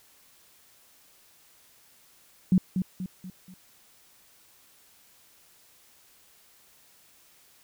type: tone with echo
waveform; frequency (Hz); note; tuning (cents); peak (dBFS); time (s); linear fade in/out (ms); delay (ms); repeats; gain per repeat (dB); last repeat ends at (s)
sine; 185; F#3; 0; -16; 2.52-2.58; 2; 240; 4; -7; 3.54
effects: white hiss -59 dBFS RMS until 7.63 s